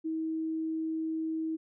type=tone; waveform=sine; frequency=320 Hz; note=D#4; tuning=49 cents sharp; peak=-30 dBFS; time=0.04-1.57 s; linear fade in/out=20 ms; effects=none